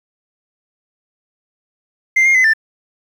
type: tone with pitch steps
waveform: sine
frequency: 2090 / 2128 / 2034 / 1778 Hz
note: C7 / C7 / C7 / A6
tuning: -2 / +29 / -50 / +18 cents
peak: -6 dBFS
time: 2.16-2.536 s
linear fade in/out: 10 ms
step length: 94 ms
effects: tanh soft clip ceiling -8 dBFS + 7-bit